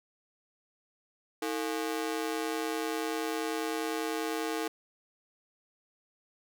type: ring-modulated tone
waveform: sawtooth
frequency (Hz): 385.3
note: G4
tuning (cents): -30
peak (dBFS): -24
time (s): 1.42-4.68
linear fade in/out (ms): 5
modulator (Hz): 65.1
effects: none